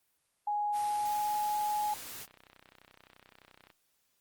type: tone with pitch glide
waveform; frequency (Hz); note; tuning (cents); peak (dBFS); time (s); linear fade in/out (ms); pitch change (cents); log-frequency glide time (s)
sine; 830.6 to 838.8; G#5 to G#5; 0 to +17; -29; 0.47-1.94; 5; +17; 0.72-1.37
type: noise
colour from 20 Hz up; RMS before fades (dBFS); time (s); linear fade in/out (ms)
white; -44; 0.72-2.27; 50
type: click train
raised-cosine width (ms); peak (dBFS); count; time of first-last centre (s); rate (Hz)
0.3; -38; 57; 1.93-3.702; 31.6
effects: white hiss -75 dBFS RMS until 4.2 s + Opus 32 kbps